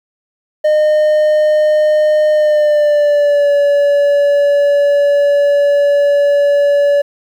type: tone with pitch glide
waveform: triangle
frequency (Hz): 610 to 572.4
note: D#5 to D5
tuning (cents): -34 to -45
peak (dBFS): -6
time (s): 0.64-7.02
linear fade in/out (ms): 10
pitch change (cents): -111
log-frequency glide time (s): 2.32-3.51
effects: 8-bit